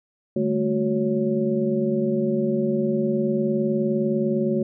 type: tone cluster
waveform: sine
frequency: 151.1 / 200.5 / 220.2 / 368.3 / 554 Hz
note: D3 / G3 / A3 / F#4 / C#5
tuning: +50 / +39 / +2 / -8 / -1 cents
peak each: -30 / -31 / -23 / -24 / -28 dBFS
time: 0.36-4.63 s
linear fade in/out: 5 ms
effects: none